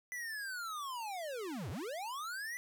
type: linear two-way sweep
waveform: square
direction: down then up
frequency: 2005 to 77.78 to 2005 Hz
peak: -40 dBFS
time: 0.12-2.57 s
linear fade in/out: 0 ms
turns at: 1.7 s
effects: 11-bit